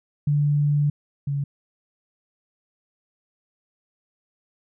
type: tone pair in turn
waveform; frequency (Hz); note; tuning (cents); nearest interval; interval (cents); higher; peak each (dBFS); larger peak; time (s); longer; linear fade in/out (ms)
sine; 146.1 / 141.29; D3 / C#3; -9 / +33; minor second; 58; first; -17 / -22; first; 0.27-0.9 / 1.27-1.44; first; 5
effects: none